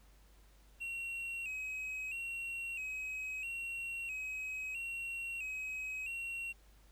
triangle tone with vibrato, 2637 Hz, E7, in tune, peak -37 dBFS, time 0.8-6.53 s, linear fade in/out 20 ms, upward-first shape square, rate 0.76 Hz, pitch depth 64 cents each way, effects added 50 Hz sine -60 dBFS peak until 6.91 s + pink hiss -68 dBFS RMS until 6.91 s

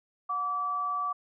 sine tone pair together, 727.6 / 1155 Hz, F#5 / D6, -29 / -29 cents, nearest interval minor sixth, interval 800 cents, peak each -39 / -28 dBFS, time 0.29-1.13 s, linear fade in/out 10 ms, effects none

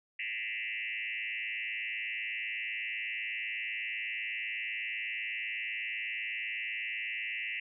sine tone with frequency modulation, 2352 Hz, D7, 2 cents sharp, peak -34 dBFS, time 0.19-7.6 s, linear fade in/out 5 ms, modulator 108 Hz, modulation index 4.2, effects none

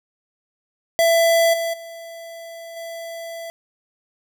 square tone with level steps, 667 Hz, E5, 20 cents sharp, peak -14 / -22 / -35 / -31 dBFS, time 0.99-3.5 s, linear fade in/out 0 ms, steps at 1.53 / 1.73 / 2.76 s, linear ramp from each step 10 ms, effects none

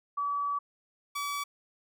sine / sawtooth tone pair in turn, 1145 / 1145 Hz, D6 / D6, -44 / -44 cents, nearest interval unison, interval 0 cents, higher neither, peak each -28 dBFS, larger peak neither, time 0.17-0.59 / 1.15-1.44 s, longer first, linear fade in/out 10 ms, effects none

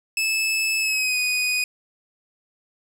sawtooth tone with pitch glide, 2611 to 2486 Hz, E7 to D#7, -17 to -2 cents, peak -17 dBFS, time 0.17-1.64 s, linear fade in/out 2 ms, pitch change -85 cents, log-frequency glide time 0.79-1.18 s, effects low-pass 12000 Hz 12 dB/octave + 8-bit

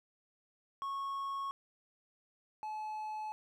triangle tone pair in turn, 1100 / 859.3 Hz, C#6 / A5, -14 / -41 cents, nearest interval major third, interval 427 cents, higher first, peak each -34 / -36 dBFS, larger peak first, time 0.82-1.51 / 2.63-3.32 s, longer neither, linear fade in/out 0 ms, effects none

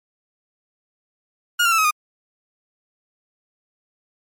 30% pulse tone with pitch steps, 1429 / 1375.5 / 1324.1 / 1274.6 / 1226.9 Hz, F6 / F6 / E6 / D#6 / D#6, +39 / -27 / +7 / +41 / -25 cents, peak -12 dBFS, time 1.59-1.91 s, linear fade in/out 10 ms, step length 64 ms, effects MP3 64 kbps

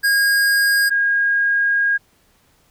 square / sine tone pair in turn, 1630 / 1630 Hz, G#6 / G#6, -33 / -33 cents, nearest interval unison, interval 0 cents, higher neither, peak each -14 dBFS, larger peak neither, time 0.03-0.9 / 0.9-1.98 s, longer second, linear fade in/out 20 ms, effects pink hiss -58 dBFS RMS until 2.7 s

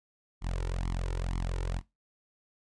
sawtooth tone with flanger, 43.88 Hz, F1, 9 cents sharp, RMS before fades -32 dBFS, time 0.41-1.82 s, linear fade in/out 50 ms, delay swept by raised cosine 0.92 to 2.22 ms, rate 2.1 Hz, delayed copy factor +1, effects noise-tail reverb RT60 0.2 s tail -19 dB re dry + resampled to 22050 Hz

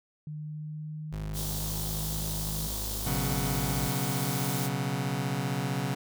sine tone with pitch glide, 151.7 to 157.41 Hz, D#3 to D#3, -44 to +20 cents, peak -35 dBFS, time 0.27-2.67 s, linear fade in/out 2 ms, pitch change +64 cents, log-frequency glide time 0.37-1.96 s
35% pulse tone, 51.91 Hz, G#1, in tune, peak -33 dBFS, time 1.12-3.89 s, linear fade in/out 10 ms
white band-stop noise, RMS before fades -36 dBFS, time 1.33-4.7 s, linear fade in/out 50 ms, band 1100 to 3100 Hz, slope 48 dB/octave
sawtooth chord, B suspended second, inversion none, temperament just, 123.47 / 138.9 / 185.21 Hz, B2 / C#3 / F#3, 0 / +4 / +2 cents, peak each -30 / -27 / -30 dBFS, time 3.06-5.95 s, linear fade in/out 10 ms
effects none

